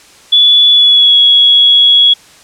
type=tone with pitch glide; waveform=sine; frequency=3433 to 3345 Hz; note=A7 to G#7; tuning=-43 to +12 cents; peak=-3 dBFS; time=0.32-2.14 s; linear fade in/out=10 ms; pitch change=-45 cents; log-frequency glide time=0.72-1.17 s; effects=white hiss -40 dBFS RMS until 2.43 s + low-pass 8000 Hz 12 dB/octave